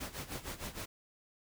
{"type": "noise with tremolo", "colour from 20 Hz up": "pink", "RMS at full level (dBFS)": -40, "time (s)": [0, 0.86], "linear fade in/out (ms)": 10, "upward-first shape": "sine", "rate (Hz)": 6.5, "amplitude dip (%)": 80, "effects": []}